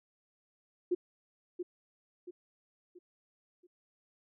sine tone with echo, 356.2 Hz, F4, 34 cents sharp, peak -26 dBFS, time 0.91-0.95 s, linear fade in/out 10 ms, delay 680 ms, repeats 4, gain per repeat -8 dB, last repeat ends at 3.67 s, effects none

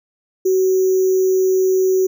sine tone with sample-and-hold, 375.4 Hz, F#4, 25 cents sharp, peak -12 dBFS, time 0.45-2.07 s, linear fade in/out 10 ms, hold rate 6300 Hz, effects none

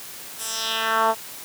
10% pulse tone with band-pass filter sweep, 223.4 Hz, A3, 27 cents sharp, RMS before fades -23 dBFS, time 0.37-1.15 s, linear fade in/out 50 ms, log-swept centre 11000 to 730 Hz, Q 1.8, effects white hiss -38 dBFS RMS until 1.44 s + high-pass 100 Hz 12 dB/octave

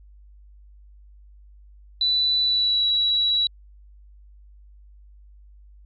sine tone with pitch glide, 3976 to 3905 Hz, B7 to B7, +11 to -20 cents, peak -18 dBFS, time 2.01-3.47 s, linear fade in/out 2 ms, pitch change -31 cents, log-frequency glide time 2.42-2.86 s, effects added 50 Hz sine -46 dBFS peak until 5.85 s + AAC 48 kbps

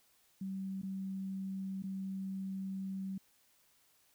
sine tone with dropouts, 192 Hz, G3, 36 cents flat, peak -37 dBFS, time 0.41-3.18 s, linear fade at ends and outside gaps 5 ms, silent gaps 0.817-0.831 / 1.824-1.837 s, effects white hiss -70 dBFS RMS until 4.14 s

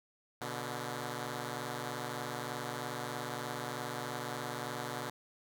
5% pulse tone pair together, 122.3 / 145.53 Hz, B2 / D3, -16 / -15 cents, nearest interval minor third, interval 301 cents, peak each -28 / -30 dBFS, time 0.41-5.1 s, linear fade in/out 5 ms, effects none

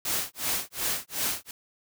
white noise with tremolo, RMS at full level -27 dBFS, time 0.05-1.51 s, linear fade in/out 2 ms, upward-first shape sine, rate 2.7 Hz, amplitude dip 100%, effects none

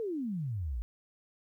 sine exponential sweep, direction down, 471.1 to 51.91 Hz, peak -32 dBFS, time 0-0.82 s, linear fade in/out 0 ms, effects 12-bit

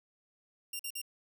10% pulse tone bursts, 2782 Hz, F7, 7 cents flat, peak -28 dBFS, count 3, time 0.73-1.016 s, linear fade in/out 5 ms, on 64 ms, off 47 ms, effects none

